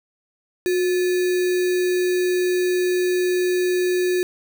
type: tone with sample-and-hold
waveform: sine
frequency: 362.1 Hz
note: F#4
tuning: 37 cents flat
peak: -17 dBFS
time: 0.66-4.23 s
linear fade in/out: 0 ms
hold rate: 2100 Hz
effects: none